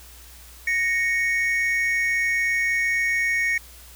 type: tone pair together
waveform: triangle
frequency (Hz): 1864.7 / 2218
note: A#6 / C#7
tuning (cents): 0 / 0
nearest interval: minor third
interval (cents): 300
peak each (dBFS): -21 / -21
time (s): 0.67-3.58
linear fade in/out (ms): 5
effects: added 60 Hz sine -46 dBFS peak until 3.95 s + white hiss -47 dBFS RMS until 3.95 s